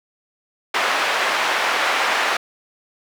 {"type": "band-pass noise", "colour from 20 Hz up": "white", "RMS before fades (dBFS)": -20, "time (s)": [0.74, 2.37], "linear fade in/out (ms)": 5, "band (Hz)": [610, 2000], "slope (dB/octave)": 12, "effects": []}